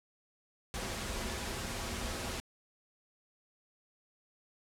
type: noise with comb filter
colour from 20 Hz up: pink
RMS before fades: -38 dBFS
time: 0.74-2.4 s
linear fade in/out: 0 ms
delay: 6.7 ms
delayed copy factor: -0.5
effects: low-pass 10000 Hz 12 dB/octave